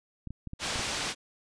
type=clicks; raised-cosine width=5 ms; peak=-26 dBFS; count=6; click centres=0.273 / 0.306 / 0.473 / 0.534 / 0.759 / 0.793 s
type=low-pass noise; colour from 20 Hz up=white; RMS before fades=-33 dBFS; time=0.59-1.15 s; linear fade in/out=50 ms; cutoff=5400 Hz; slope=12 dB/octave
effects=resampled to 22050 Hz